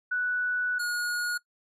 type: tone pair in turn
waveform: sine / square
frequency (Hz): 1480 / 1443.7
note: F#6 / F#6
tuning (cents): 0 / -43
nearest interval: unison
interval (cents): 43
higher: first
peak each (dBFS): -25 / -28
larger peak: first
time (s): 0.11-0.79 / 0.79-1.38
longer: first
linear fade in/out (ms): 10
effects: noise-tail reverb RT60 0.1 s tail -21 dB re dry + resampled to 32000 Hz